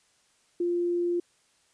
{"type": "tone", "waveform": "sine", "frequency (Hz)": 348.4, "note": "F4", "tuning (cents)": -4, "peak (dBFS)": -24, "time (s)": [0.6, 1.2], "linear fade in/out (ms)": 5, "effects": ["white hiss -66 dBFS RMS until 1.73 s", "resampled to 22050 Hz"]}